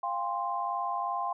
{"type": "chord", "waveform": "sine", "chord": "F suspended second", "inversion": "none", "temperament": "equal with one note detuned", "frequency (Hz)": [698.5, 801.4, 1046.5], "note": ["F5", "G5", "C6"], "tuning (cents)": [0, 38, 0], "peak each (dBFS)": [-35, -34, -32], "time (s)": [0.03, 1.33], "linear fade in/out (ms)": 5, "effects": []}